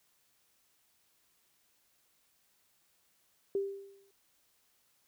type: tone with exponential decay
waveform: sine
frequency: 394.8 Hz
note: G4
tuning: 12 cents sharp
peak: -27 dBFS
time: 3.55-4.11 s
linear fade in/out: 2 ms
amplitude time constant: 120 ms
effects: white hiss -72 dBFS RMS until 5.07 s